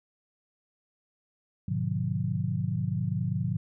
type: chord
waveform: sine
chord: G# diminished seventh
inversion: none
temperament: just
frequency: 103.83 / 124.59 / 149.51 / 179.41 Hz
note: G#2 / B2 / D3 / F3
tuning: 0 / +16 / +31 / +47 cents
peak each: -32 dBFS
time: 1.68-3.57 s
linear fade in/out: 5 ms
effects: none